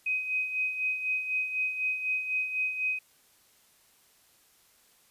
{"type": "tone with tremolo", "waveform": "sine", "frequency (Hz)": 2517, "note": "D#7", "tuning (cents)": 19, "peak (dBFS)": -25, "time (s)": [0.06, 2.99], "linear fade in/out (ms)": 5, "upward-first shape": "sine", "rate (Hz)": 4, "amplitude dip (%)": 60, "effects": ["white hiss -63 dBFS RMS until 5.1 s", "resampled to 32000 Hz"]}